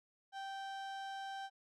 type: tone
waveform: 35% pulse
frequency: 781 Hz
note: G5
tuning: 7 cents flat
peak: -40 dBFS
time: 0.32-1.5 s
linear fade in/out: 50 ms
effects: low-pass 5000 Hz 12 dB/octave + MP3 96 kbps